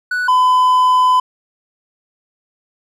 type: tone pair in turn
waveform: triangle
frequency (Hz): 1480 / 1009.4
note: F#6 / B5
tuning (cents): 0 / +38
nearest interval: perfect fifth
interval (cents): 662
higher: first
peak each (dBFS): -14 / -7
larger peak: second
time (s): 0.11-0.28 / 0.28-1.2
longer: second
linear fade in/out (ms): 5
effects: none